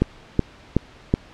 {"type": "click train", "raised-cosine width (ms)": 3, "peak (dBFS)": -3, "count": 4, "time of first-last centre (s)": [0.02, 1.139], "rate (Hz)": 2.68, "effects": ["pink hiss -47 dBFS RMS until 1.33 s", "low-pass 4000 Hz 12 dB/octave"]}